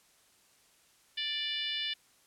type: harmonic tone with a mistuned harmonic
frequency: 587.3 Hz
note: D5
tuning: in tune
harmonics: 3 / 4 / 5 / 6 / 7 / 8 / 9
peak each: -42 / -42 / -36 / -36 / -45 / -48 / -50 dBFS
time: 1.17-1.94 s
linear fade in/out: 10 ms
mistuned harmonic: 9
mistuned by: -45 cents
effects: white hiss -65 dBFS RMS until 2.26 s + low-pass 11000 Hz 12 dB/octave